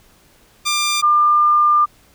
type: tone pair in turn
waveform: 10% pulse / sine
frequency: 1193 / 1199.4 Hz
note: D6 / D6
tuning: +27 / +36 cents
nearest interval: unison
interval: 9 cents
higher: second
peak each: -8 / -10 dBFS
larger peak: first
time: 0.65-1.02 / 1.02-1.86 s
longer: second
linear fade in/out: 20 ms
effects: pink hiss -52 dBFS RMS until 2.14 s